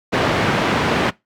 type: band-pass noise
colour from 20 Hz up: pink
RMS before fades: -18 dBFS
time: 0.12-1.11 s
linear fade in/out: 20 ms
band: 140 to 2600 Hz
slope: 12 dB/octave
effects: noise-tail reverb RT60 0.2 s tail -22 dB re dry